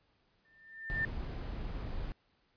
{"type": "tone with exponential growth", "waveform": "sine", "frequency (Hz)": 1794, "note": "A6", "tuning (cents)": 33, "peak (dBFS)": -28, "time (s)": [0.45, 1.05], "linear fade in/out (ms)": 2, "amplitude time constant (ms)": 130}
{"type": "noise", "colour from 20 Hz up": "brown", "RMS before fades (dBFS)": -39, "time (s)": [0.9, 2.12], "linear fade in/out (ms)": 0}
{"effects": ["pink hiss -73 dBFS RMS until 2.56 s", "resampled to 11025 Hz"]}